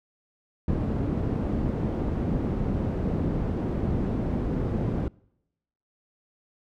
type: low-pass noise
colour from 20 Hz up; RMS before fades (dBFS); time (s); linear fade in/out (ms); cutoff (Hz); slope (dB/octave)
white; -27; 0.68-5.08; 2; 250; 12
effects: noise-tail reverb RT60 0.9 s tail -26 dB re dry

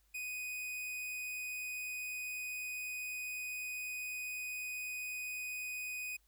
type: tone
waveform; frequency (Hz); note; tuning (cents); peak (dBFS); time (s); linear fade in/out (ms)
45% pulse; 2492; D#7; +2; -39; 0.14-6.17; 10
effects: added 50 Hz sine -70 dBFS peak until 6.27 s + white hiss -75 dBFS RMS until 6.27 s

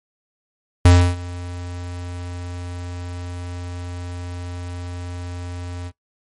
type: tone with ADSR envelope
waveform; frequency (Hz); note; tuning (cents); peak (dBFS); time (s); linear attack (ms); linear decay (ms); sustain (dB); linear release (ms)
square; 88.5; F2; +23; -7; 0.85-5.92; 4; 300; -22; 52
effects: noise-tail reverb RT60 0.1 s tail -17 dB re dry + MP3 48 kbps

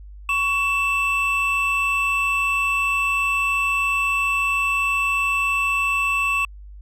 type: tone pair together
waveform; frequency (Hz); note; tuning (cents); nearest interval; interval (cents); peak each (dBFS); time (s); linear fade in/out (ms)
triangle; 1116.4 / 2657; C#6 / E7; +12 / +13; octave + minor third; 1501; -22 / -18; 0.29-6.45; 2
effects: added 50 Hz sine -37 dBFS peak until 6.81 s

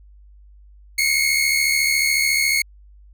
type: tone pair together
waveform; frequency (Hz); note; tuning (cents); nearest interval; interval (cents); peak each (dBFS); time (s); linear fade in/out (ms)
sawtooth; 2143 / 2217; C7 / C#7; +41 / 0; minor second; 59; -16; 0.98-2.62; 5
effects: added 50 Hz sine -44 dBFS peak until 3.13 s

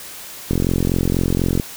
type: click train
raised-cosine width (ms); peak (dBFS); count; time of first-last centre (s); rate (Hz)
3; -5; 49; 0.51-1.598; 44.1
effects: white hiss -35 dBFS RMS until 1.76 s

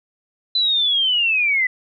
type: linear sweep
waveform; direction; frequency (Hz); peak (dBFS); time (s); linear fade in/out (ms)
sine; down; 4031 to 1975.5; -15; 0.55-1.67; 5
effects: none

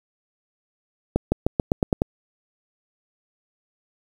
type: accelerating click train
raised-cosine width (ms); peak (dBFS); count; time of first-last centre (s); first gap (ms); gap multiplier
2; -5; 8; 1.16-2.019; 160; 0.91
effects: 7-bit

